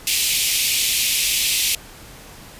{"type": "high-pass noise", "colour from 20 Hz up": "pink", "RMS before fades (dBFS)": -19, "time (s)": [0.07, 1.75], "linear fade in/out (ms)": 2, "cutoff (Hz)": 2300, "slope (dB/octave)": 48, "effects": ["pink hiss -41 dBFS RMS until 2.59 s", "resampled to 32000 Hz"]}